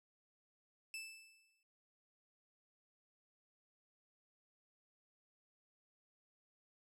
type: tone with exponential decay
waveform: sawtooth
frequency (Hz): 2637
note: E7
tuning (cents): 0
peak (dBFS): -39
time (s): 0.94-1.63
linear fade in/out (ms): 1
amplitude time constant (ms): 150
effects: low-pass 12000 Hz 12 dB/octave